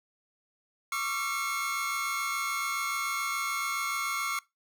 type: tone cluster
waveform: 45% pulse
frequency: 1109 / 1176 / 1359 / 2173 Hz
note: C#6 / D6 / F6 / C#7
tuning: 0 / +2 / -48 / -35 cents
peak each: -37 / -37 / -35 / -33 dBFS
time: 0.92-4.39 s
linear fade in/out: 2 ms
effects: noise-tail reverb RT60 0.2 s tail -21 dB re dry